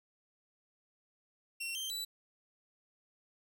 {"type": "tone with pitch steps", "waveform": "sawtooth", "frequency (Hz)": [2726, 3143, 3954], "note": ["F7", "G7", "B7"], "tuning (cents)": [-43, 4, 1], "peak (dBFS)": -34, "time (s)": [1.6, 2.05], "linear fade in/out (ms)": 10, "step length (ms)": 150, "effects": []}